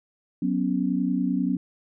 sine chord, F# suspended fourth, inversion none, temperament equal, 185 / 246.9 / 277.2 Hz, F#3 / B3 / C#4, 0 / 0 / 0 cents, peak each -26 dBFS, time 0.42-1.57 s, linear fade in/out 5 ms, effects none

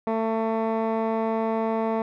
15% pulse tone with low-pass filter, 223.3 Hz, A3, 26 cents sharp, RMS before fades -25 dBFS, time 0.07-2.02 s, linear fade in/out 2 ms, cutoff 1200 Hz, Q 1.1, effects none

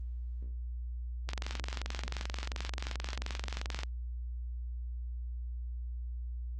click train, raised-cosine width 0.2 ms, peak -19 dBFS, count 59, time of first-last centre 1.29-3.834 s, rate 22.8 Hz, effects added 60 Hz sine -36 dBFS peak until 6.59 s + Opus 24 kbps

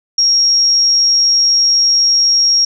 sine tone, 5588 Hz, F8, in tune, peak -8 dBFS, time 0.18-2.65 s, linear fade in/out 5 ms, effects none

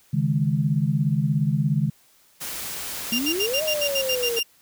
sine chord, C# suspended second, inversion none, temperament equal, 138.59 / 155.56 / 207.7 Hz, C#3 / D#3 / G#3, 0 / 0 / 0 cents, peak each -23 / -22 / -26 dBFS, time 0.13-1.9 s, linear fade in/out 10 ms
white noise, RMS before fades -32 dBFS, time 2.4-4.41 s, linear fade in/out 20 ms
30% pulse tone bursts, 2794 Hz, F7, in tune, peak -19 dBFS, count 10, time 3.12-4.432 s, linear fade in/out 10 ms, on 70 ms, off 68 ms
sine exponential two-way sweep, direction up then down, 220.5 to 632 to 456 Hz, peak -24 dBFS, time 3.12-4.39 s, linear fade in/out 2 ms, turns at 3.63 s
effects white hiss -58 dBFS RMS until 4.61 s

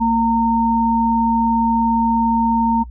sine tone pair together, 229.3 / 917.2 Hz, A#3 / A#5, -28 / -28 cents, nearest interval 2 octaves, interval 2400 cents, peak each -16 dBFS, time 0-2.84 s, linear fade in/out 20 ms, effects noise-tail reverb RT60 0.1 s tail -24 dB re dry + added 60 Hz sine -31 dBFS peak until 2.9 s

